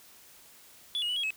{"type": "tone with pitch steps", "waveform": "sine", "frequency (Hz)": [3435, 2880, 2961, 3294, 2573], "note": ["A7", "F#7", "F#7", "G#7", "E7"], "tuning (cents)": [-42, -47, 1, -15, -43], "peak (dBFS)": -26, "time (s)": [0.95, 1.305], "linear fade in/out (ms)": 0, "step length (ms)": 71, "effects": ["tanh soft clip ceiling -27 dBFS", "white hiss -55 dBFS RMS until 1.36 s"]}